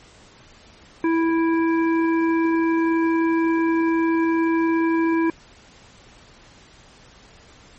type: harmonic tone with a mistuned harmonic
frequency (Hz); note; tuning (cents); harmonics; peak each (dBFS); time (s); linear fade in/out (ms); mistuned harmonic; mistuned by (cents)
328.8; E4; -4; 1 / 3 / 5 / 7; -17 / -27 / -31 / -34; 1.04-5.3; 2; 7; +28
effects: pink hiss -49 dBFS RMS until 7.78 s + MP3 32 kbps